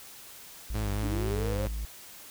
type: tone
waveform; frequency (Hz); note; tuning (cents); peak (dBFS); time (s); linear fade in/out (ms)
triangle; 54.3; A1; -22; -29; 0.7-1.85; 0
type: tone with vibrato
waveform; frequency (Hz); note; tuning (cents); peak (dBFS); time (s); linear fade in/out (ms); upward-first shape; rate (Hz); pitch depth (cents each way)
sawtooth; 103.83; G#2; 0; -27; 0.74-1.68; 10; sine; 4.4; 69
type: linear sweep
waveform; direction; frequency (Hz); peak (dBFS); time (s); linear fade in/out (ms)
sine; up; 278 to 548; -33; 1.03-1.66; 5
effects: white hiss -48 dBFS RMS until 2.3 s